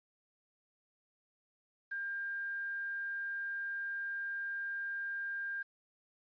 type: tone with quantisation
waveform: sine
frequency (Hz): 1600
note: G6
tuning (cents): +35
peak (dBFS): -36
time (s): 1.91-5.63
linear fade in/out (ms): 10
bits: 10
effects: resampled to 11025 Hz